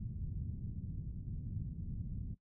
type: low-pass noise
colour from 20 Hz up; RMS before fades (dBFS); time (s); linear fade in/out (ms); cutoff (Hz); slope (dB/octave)
white; -42; 0-2.35; 10; 160; 24
effects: noise-tail reverb RT60 0.1 s tail -17 dB re dry